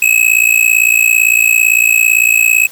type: tone with amplitude modulation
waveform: square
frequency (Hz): 2567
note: E7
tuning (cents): -47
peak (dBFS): -4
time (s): 0.02-2.67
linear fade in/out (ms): 5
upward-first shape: sine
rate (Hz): 57.8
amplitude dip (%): 90
effects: white hiss -36 dBFS RMS until 2.71 s